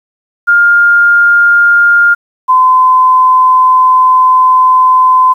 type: tone pair in turn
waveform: sine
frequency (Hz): 1408 / 1023.1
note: F6 / C6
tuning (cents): +14 / -39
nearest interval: tritone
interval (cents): 553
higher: first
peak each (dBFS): -3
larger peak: neither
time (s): 0.47-2.15 / 2.48-5.34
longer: second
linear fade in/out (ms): 20
effects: 7-bit